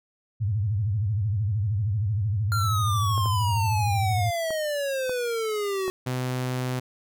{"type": "tone with vibrato", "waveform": "sine", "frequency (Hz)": 103.83, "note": "G#2", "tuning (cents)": 0, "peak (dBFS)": -22, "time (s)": [0.4, 4.31], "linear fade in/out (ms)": 20, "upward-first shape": "sine", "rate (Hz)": 13, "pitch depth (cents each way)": 180}
{"type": "exponential sweep", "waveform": "square", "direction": "down", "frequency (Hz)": [1396.9, 370], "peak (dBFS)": -26, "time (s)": [2.52, 5.9], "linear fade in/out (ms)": 0}
{"type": "clicks", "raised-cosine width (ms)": 1, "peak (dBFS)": -22, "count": 5, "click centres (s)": [3.179, 3.258, 4.506, 5.095, 5.88]}
{"type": "tone", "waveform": "sawtooth", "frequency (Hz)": 127.1, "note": "C3", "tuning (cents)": -50, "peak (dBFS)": -22, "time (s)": [6.06, 6.8], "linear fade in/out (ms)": 10}
{"effects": []}